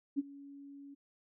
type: tone with ADSR envelope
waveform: sine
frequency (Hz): 280.7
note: C#4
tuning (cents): +22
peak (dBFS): -27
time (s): 0.16-0.95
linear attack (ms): 29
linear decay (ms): 27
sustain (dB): -21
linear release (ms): 16
effects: none